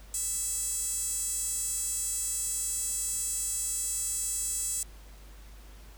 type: tone with high-pass filter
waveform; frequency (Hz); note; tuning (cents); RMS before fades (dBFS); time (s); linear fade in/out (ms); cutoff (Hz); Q
sawtooth; 659.3; E5; 0; -32; 0.14-4.83; 2; 8000; 4.6
effects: added 50 Hz sine -47 dBFS peak until 5.97 s + pink hiss -56 dBFS RMS until 5.97 s